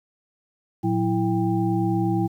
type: tone cluster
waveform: sine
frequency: 113.5 / 182.1 / 330.2 / 793 Hz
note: A#2 / F#3 / E4 / G5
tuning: -46 / -27 / +3 / +20 cents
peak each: -25 / -25 / -23 / -29 dBFS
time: 0.83-2.28 s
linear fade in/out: 20 ms
effects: 9-bit